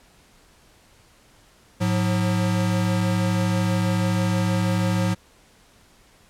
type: tone pair together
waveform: square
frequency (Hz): 106.7 / 179.9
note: G#2 / F#3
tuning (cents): +47 / -48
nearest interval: major sixth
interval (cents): 905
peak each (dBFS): -23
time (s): 1.8-5.15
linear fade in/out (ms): 20
effects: pink hiss -55 dBFS RMS until 6.29 s + low-pass 11000 Hz 12 dB/octave